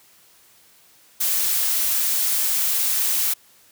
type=noise; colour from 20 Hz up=blue; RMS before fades=-21 dBFS; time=1.2-3.34 s; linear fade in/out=10 ms; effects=white hiss -54 dBFS RMS until 3.71 s + high-pass 60 Hz 12 dB/octave